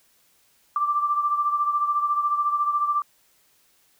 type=beating tone pair; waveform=sine; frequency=1174.7 / 1188.7 Hz; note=D6 / D6; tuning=0 / +21 cents; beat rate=14 Hz; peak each=-21 / -28 dBFS; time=0.76-3.02 s; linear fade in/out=2 ms; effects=white hiss -62 dBFS RMS until 3.99 s